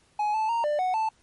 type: tone with pitch steps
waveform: triangle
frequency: 840 / 873 / 928 / 594 / 739 / 880 Hz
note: G#5 / A5 / A#5 / D5 / F#5 / A5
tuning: +19 / -14 / -8 / +20 / -2 / 0 cents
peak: -21 dBFS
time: 0.19-1.09 s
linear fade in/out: 5 ms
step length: 150 ms
effects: pink hiss -63 dBFS RMS until 1.22 s + MP3 48 kbps